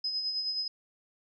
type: tone with tremolo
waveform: sine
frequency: 5060 Hz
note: D#8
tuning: 28 cents sharp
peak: -28 dBFS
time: 0.04-0.68 s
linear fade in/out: 5 ms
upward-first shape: sine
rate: 9.5 Hz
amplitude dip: 45%
effects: none